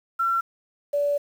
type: tone pair in turn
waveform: sine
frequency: 1356 / 577.3 Hz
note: E6 / D5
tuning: +49 / -30 cents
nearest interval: octave + minor third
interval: 1479 cents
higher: first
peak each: -20 dBFS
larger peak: neither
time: 0.19-0.41 / 0.93-1.18 s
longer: second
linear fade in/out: 10 ms
effects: 8-bit